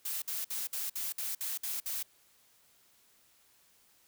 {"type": "noise bursts", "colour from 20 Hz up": "blue", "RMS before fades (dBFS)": -36, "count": 9, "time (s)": [0.05, 2.028], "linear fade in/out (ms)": 5, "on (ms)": 170, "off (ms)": 56, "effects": ["white hiss -66 dBFS RMS until 4.07 s"]}